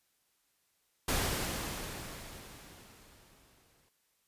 pink noise with exponential decay, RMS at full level -30 dBFS, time 1.08-3.89 s, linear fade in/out 5 ms, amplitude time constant 610 ms, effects white hiss -75 dBFS RMS until 4.27 s + resampled to 32000 Hz

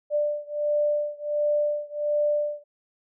sine beating tone pair, 591 / 592.4 Hz, D5 / D5, +11 / +15 cents, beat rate 1.4 Hz, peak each -25 / -26 dBFS, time 0.1-2.64 s, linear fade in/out 50 ms, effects none

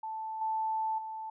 sine tone with level steps, 880 Hz, A5, in tune, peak -35 / -29 / -37 dBFS, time 0.03-1.3 s, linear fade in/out 5 ms, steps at 0.41 / 0.98 s, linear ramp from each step 5 ms, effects none

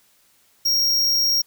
square tone, 5588 Hz, F8, in tune, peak -17 dBFS, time 0.65-1.42 s, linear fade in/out 10 ms, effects white hiss -59 dBFS RMS until 1.46 s

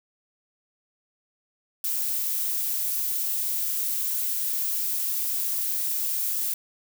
violet noise, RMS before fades -27 dBFS, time 1.84-6.54 s, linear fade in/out 2 ms, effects none

